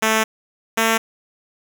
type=tone pair in turn; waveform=5% pulse; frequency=220 / 224.9 Hz; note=A3 / A3; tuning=0 / +38 cents; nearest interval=unison; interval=38 cents; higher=second; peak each=-4 dBFS; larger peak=neither; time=0.02-0.24 / 0.77-0.98 s; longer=first; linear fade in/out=10 ms; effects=none